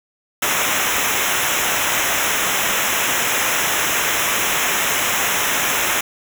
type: noise with comb filter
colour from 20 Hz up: pink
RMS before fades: -19 dBFS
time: 0.42-6.01 s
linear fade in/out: 5 ms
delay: 0.22 ms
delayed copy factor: -0.95
effects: none